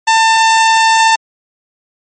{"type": "tone", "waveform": "sawtooth", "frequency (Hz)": 895, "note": "A5", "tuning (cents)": 29, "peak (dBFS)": -3, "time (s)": [0.07, 1.16], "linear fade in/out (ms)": 10, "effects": ["MP3 32 kbps"]}